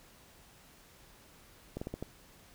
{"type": "slowing click train", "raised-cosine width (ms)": 2, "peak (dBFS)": -24, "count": 5, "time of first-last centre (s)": [1.77, 2.026], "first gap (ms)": 45, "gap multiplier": 1.24, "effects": ["pink hiss -59 dBFS RMS until 2.54 s"]}